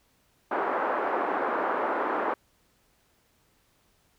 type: band-pass noise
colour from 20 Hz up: white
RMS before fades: -28 dBFS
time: 0.51-2.34 s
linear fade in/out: 5 ms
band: 300 to 1300 Hz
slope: 24 dB/octave
effects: pink hiss -67 dBFS RMS until 4.18 s